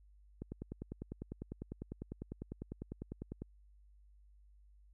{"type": "click train", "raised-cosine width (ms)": 3, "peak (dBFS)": -29, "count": 31, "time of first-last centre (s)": [0.42, 3.42], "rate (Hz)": 10, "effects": ["added 50 Hz sine -60 dBFS peak until 4.93 s"]}